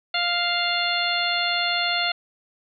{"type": "harmonic tone with a mistuned harmonic", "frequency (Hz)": 698.5, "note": "F5", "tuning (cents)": 0, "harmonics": [1, 2, 3, 4, 5, 6], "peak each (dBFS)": [-28, -28, -28, -28, -28, -28], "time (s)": [0.14, 2.12], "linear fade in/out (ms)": 5, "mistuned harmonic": 6, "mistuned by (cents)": 26, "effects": []}